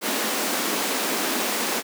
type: high-pass noise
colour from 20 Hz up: pink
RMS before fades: -25 dBFS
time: 0.01-1.83 s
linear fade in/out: 50 ms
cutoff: 210 Hz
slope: 48 dB/octave
effects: none